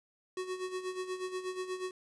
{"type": "tone with tremolo", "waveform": "square", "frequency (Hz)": 370, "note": "F#4", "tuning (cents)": 0, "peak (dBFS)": -34, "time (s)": [0.37, 1.91], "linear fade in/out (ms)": 2, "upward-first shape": "sine", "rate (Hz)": 8.3, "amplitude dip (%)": 70, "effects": ["resampled to 22050 Hz", "10-bit"]}